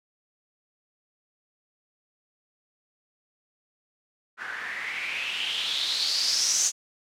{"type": "noise with low-pass filter sweep", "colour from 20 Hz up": "blue", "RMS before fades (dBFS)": -28, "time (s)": [4.37, 6.72], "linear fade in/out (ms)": 50, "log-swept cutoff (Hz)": [1500, 6600], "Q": 5.6, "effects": []}